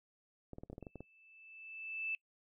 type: clicks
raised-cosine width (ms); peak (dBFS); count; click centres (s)
2; -33; 10; 0.533 / 0.584 / 0.635 / 0.7 / 0.73 / 0.781 / 0.827 / 0.868 / 0.957 / 1.006
type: tone with exponential growth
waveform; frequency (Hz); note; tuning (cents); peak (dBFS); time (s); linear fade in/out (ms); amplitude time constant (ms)
sine; 2637; E7; 0; -34; 0.81-2.15; 1; 290
effects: noise-tail reverb RT60 0.1 s tail -24 dB re dry